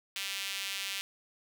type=tone with high-pass filter; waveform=sawtooth; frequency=196 Hz; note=G3; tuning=in tune; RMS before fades=-37 dBFS; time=0.16-1.01 s; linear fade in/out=0 ms; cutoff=2800 Hz; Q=1.8; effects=none